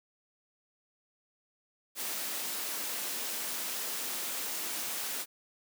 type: high-pass noise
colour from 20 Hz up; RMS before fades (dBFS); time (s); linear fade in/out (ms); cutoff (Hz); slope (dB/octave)
white; -36; 1.95-5.26; 50; 200; 24
effects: none